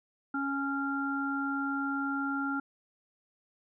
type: harmonic tone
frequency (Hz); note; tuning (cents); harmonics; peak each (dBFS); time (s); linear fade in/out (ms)
277.2; C#4; 0; 1 / 3 / 5; -32 / -40 / -33; 0.34-2.6; 5
effects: none